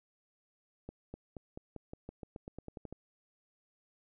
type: accelerating click train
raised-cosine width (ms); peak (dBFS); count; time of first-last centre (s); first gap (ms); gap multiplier
2; -30; 15; 0.89-2.926; 250; 0.91
effects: none